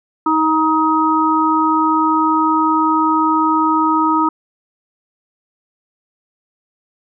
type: harmonic tone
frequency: 315.1 Hz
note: D#4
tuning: 22 cents sharp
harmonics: 1 / 3 / 4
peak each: -16 / -16 / -16 dBFS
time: 0.26-4.29 s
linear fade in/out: 5 ms
effects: none